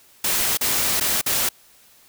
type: noise with dropouts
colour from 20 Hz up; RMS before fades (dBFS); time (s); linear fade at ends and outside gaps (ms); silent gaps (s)
white; -21; 0.24-1.49; 5; 0.573-0.61 / 1-1.008 / 1.214-1.261
effects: white hiss -53 dBFS RMS until 2.08 s